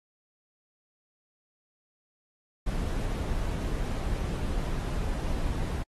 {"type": "noise", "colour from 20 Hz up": "brown", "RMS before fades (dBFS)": -30, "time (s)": [2.66, 5.83], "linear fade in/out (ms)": 10, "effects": ["AAC 32 kbps"]}